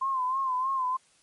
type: tone with vibrato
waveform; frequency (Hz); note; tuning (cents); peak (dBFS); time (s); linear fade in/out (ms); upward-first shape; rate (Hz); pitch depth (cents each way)
sine; 1043; C6; -6; -25; 0.01-0.97; 10; sine; 3.2; 68
effects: white hiss -63 dBFS RMS until 1.22 s + MP3 48 kbps